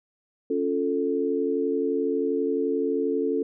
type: chord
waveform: sine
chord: Db augmented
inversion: none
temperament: equal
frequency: 277.2 / 349.2 / 440 Hz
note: Db4 / F4 / A4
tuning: 0 / 0 / 0 cents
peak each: -27 / -29 / -25 dBFS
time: 0.5-3.43 s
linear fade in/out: 5 ms
effects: none